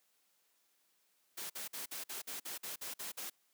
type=noise bursts; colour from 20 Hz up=white; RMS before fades=-43 dBFS; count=11; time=1.37-3.3 s; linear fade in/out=10 ms; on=130 ms; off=50 ms; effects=white hiss -75 dBFS RMS until 3.53 s + high-pass 200 Hz 12 dB/octave